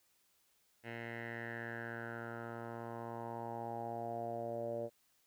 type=tone with low-pass filter sweep; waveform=10% pulse; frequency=116.54 Hz; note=A#2; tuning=in tune; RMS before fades=-43 dBFS; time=0.83-4.9 s; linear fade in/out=50 ms; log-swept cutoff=2300 to 550 Hz; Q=5.7; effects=white hiss -74 dBFS RMS until 5.26 s